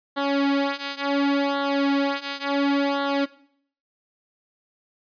sawtooth tone with flanger, 280 Hz, C#4, 18 cents sharp, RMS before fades -23 dBFS, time 0.16-3.26 s, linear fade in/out 20 ms, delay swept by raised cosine 0.4 to 3.7 ms, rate 0.7 Hz, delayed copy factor -0.9, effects noise-tail reverb RT60 0.6 s tail -18 dB re dry + resampled to 11025 Hz

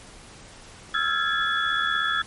sine tone cluster, 1305 / 1382 / 1645 / 1721 / 3394 Hz, E6 / F6 / G#6 / A6 / G#7, -18 / -19 / -17 / -39 / +37 cents, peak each -28 dBFS, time 0.94-2.22 s, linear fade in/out 5 ms, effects pink hiss -46 dBFS RMS until 2.26 s + MP3 48 kbps

